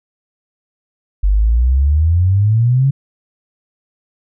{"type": "exponential sweep", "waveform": "sine", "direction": "up", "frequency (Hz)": [47.16, 140.2], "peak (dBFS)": -9, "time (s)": [1.23, 2.91], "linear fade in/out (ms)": 10, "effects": []}